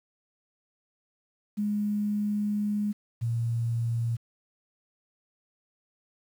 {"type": "tone pair in turn", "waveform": "sine", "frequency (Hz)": [207.7, 116.34], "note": ["G#3", "A#2"], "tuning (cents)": [0, -3], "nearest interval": "minor seventh", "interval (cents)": 1003, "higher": "first", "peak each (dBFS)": -25, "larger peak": "neither", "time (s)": [[1.57, 2.93], [3.21, 4.17]], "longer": "first", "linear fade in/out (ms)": 20, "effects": ["9-bit"]}